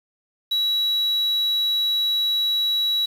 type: tone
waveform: sine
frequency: 3900 Hz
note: B7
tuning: 23 cents flat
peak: -16 dBFS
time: 0.51-3.06 s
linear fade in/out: 10 ms
effects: tanh soft clip ceiling -18 dBFS + 7-bit